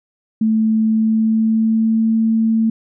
sine tone with pitch glide, 220 to 223.6 Hz, A3 to A3, 0 to +28 cents, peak -12 dBFS, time 0.41-2.7 s, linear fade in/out 5 ms, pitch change +28 cents, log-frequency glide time 0.85-2.12 s, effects none

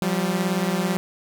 sawtooth beating tone pair, 176.1 / 194.1 Hz, F3 / G3, +15 / -17 cents, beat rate 18 Hz, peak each -20 dBFS, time 0.02-0.97 s, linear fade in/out 0 ms, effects none

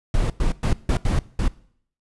brown noise bursts at uneven times, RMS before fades -19 dBFS, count 6, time 0.14-0.3 / 0.4-0.52 / 0.63-0.73 / 0.89-0.97 / 1.05-1.19 / 1.39-1.48 s, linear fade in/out 2 ms, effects noise-tail reverb RT60 0.6 s tail -20 dB re dry + resampled to 24000 Hz

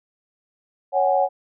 sine chord, C# suspended fourth, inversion none, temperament equal with one note detuned, 554.4 / 745.6 / 830.6 Hz, C#5 / F#5 / G#5, 0 / +13 / 0 cents, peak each -20 / -19 / -23 dBFS, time 0.92-1.29 s, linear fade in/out 50 ms, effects none

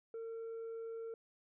sine tone, 454.7 Hz, A#4, 43 cents flat, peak -39 dBFS, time 0.14-1.14 s, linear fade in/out 2 ms, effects tanh soft clip ceiling -41 dBFS

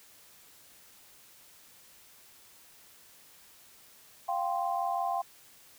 sine chord, F suspended second, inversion none, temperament equal, 698.5 / 784 / 1046.5 Hz, F5 / G5 / C6, 0 / 0 / 0 cents, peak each -32 / -32 / -35 dBFS, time 4.28-5.22 s, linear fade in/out 10 ms, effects white hiss -57 dBFS RMS until 5.78 s

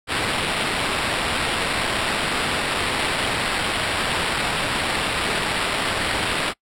violet noise with sample-and-hold, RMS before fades -23 dBFS, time 0.07-6.54 s, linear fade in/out 50 ms, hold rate 6300 Hz, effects noise-tail reverb RT60 0.1 s tail -23 dB re dry + low-pass 10000 Hz 12 dB/octave

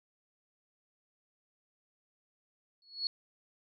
sine tone with exponential growth, 4364 Hz, C#8, 28 cents flat, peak -27 dBFS, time 2.82-3.07 s, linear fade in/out 1 ms, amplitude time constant 54 ms, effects none

